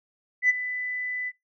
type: tone with ADSR envelope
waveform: sine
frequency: 1996 Hz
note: B6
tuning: 18 cents sharp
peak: -14 dBFS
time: 0.42-1.32 s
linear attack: 73 ms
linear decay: 25 ms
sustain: -14 dB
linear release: 42 ms
effects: noise-tail reverb RT60 0.2 s tail -26 dB re dry + tanh soft clip ceiling -11 dBFS